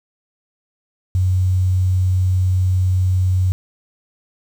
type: tone with quantisation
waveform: sine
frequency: 92.5 Hz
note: F#2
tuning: in tune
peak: -13 dBFS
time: 1.15-3.52 s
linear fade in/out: 0 ms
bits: 7
effects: none